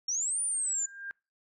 sine linear two-way sweep, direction up then down, 5460 to 9480 to 6950 Hz, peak -28 dBFS, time 0.08-0.86 s, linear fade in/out 5 ms, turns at 0.42 s
sine tone with exponential growth, 1600 Hz, G6, 35 cents sharp, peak -34 dBFS, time 0.51-1.11 s, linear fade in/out 0 ms, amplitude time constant 130 ms
effects noise-tail reverb RT60 0.3 s tail -26 dB re dry

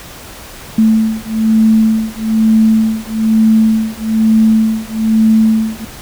sine beating tone pair, 220 / 221.1 Hz, A3 / A3, 0 / +9 cents, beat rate 1.1 Hz, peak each -11 dBFS, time 0.78-5.85 s, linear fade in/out 5 ms, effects pink hiss -32 dBFS RMS until 6.01 s

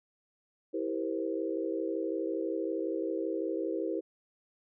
sine chord, C dominant seventh, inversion first, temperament just, 327 / 392.4 / 470.9 / 523.3 Hz, E4 / G4 / Bb4 / C5, -14 / +2 / +18 / 0 cents, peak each -34 / -36 / -37 / -38 dBFS, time 0.73-4.01 s, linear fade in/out 20 ms, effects none

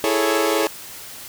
sawtooth chord, A major seventh, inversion second, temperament equal, 329.6 / 415.3 / 440 / 554.4 Hz, E4 / G#4 / A4 / C#5, 0 / 0 / 0 / 0 cents, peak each -19 dBFS, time 0.04-0.67 s, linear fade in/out 0 ms, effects white hiss -37 dBFS RMS until 1.28 s

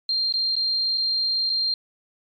sine tone with dropouts, 4186 Hz, C8, in tune, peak -20 dBFS, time 0.09-1.74 s, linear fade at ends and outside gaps 2 ms, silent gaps 0.325-0.338 / 0.555-0.564 / 0.975-0.979 / 1.495-1.499 s, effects MP3 96 kbps

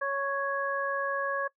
harmonic tone, 554.4 Hz, C#5, in tune, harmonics 1 / 2 / 3, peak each -32 / -32 / -32 dBFS, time 0.01-1.48 s, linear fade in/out 10 ms, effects noise-tail reverb RT60 0.1 s tail -21 dB re dry

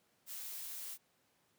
blue noise, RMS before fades -45 dBFS, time 0.26-0.98 s, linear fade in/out 50 ms, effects pink hiss -74 dBFS RMS until 1.58 s + high-pass 150 Hz 12 dB/octave

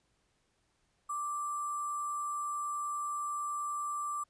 sine tone with sample-and-hold, 1174.7 Hz, D6, in tune, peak -33 dBFS, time 1.09-4.24 s, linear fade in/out 10 ms, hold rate 8820 Hz, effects pink hiss -75 dBFS RMS until 4.29 s + resampled to 22050 Hz

